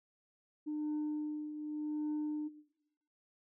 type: tone with tremolo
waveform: sine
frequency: 301.7 Hz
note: D4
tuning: 47 cents sharp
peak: -31 dBFS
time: 0.66-2.49 s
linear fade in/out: 20 ms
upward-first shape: triangle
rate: 0.86 Hz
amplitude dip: 70%
effects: noise-tail reverb RT60 0.9 s tail -17 dB re dry + tanh soft clip ceiling -32 dBFS